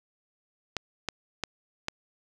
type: clicks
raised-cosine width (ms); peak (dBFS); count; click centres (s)
0.2; -12; 4; 0.767 / 1.087 / 1.437 / 1.884
effects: none